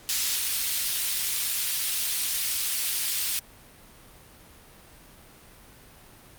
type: high-pass noise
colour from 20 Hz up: pink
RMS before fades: -27 dBFS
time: 0.09-3.39 s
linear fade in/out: 0 ms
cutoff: 3600 Hz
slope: 12 dB/octave
effects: pink hiss -51 dBFS RMS until 6.38 s + Opus 48 kbps